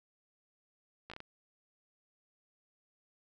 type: slowing click train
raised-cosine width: 0.3 ms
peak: -29 dBFS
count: 5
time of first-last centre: 1.1-1.204 s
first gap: 15 ms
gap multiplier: 1.38
effects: none